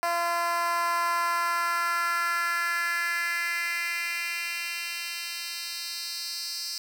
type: tone with high-pass filter sweep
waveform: 10% pulse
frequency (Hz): 342.5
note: F4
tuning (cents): -34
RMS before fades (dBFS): -29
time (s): 0.03-6.78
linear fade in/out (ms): 0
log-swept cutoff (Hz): 760 to 4800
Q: 2.9
effects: none